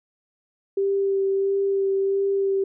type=tone with vibrato; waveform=sine; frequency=392 Hz; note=G4; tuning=in tune; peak=-19 dBFS; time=0.77-2.64 s; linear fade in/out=5 ms; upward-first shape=sine; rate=1.5 Hz; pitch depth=13 cents each way; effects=none